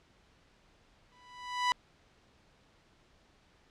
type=tone with exponential growth; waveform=sawtooth; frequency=990 Hz; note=B5; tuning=4 cents sharp; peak=-20 dBFS; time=1.12-1.72 s; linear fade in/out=0 ms; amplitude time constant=130 ms; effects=pink hiss -65 dBFS RMS until 3.7 s + low-pass 5000 Hz 12 dB/octave